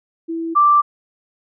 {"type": "tone pair in turn", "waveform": "sine", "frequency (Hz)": [329.6, 1174.6], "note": ["E4", "D6"], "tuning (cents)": [0, 0], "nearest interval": "octave + minor seventh", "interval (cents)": 2200, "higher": "second", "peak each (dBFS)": [-21, -9], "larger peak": "second", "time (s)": [[0.28, 0.55], [0.55, 0.82]], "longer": "neither", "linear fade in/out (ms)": 20, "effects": []}